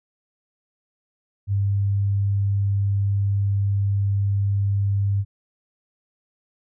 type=tone; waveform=sine; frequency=99.8 Hz; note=G2; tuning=32 cents sharp; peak=-18 dBFS; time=1.47-5.25 s; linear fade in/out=50 ms; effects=none